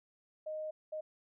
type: tone bursts at uneven times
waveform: sine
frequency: 620 Hz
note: D#5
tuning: 6 cents flat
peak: -37 dBFS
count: 2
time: 0.46-0.71 / 0.92-1.01 s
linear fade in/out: 10 ms
effects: none